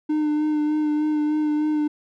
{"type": "tone with vibrato", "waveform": "triangle", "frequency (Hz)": 302.6, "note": "D#4", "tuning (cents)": -48, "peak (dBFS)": -17, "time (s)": [0.09, 1.88], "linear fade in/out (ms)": 10, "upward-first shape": "sine", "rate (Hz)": 3.3, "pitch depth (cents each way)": 20, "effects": []}